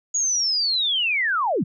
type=linear sweep; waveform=sine; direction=down; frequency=6800 to 120 Hz; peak=-19 dBFS; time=0.14-1.64 s; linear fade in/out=10 ms; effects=none